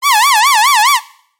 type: tone with vibrato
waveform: sawtooth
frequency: 984 Hz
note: B5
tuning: 7 cents flat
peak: -3 dBFS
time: 0.02-1 s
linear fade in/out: 50 ms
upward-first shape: sine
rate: 4.8 Hz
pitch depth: 280 cents each way
effects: noise-tail reverb RT60 0.6 s tail -19 dB re dry + MP3 64 kbps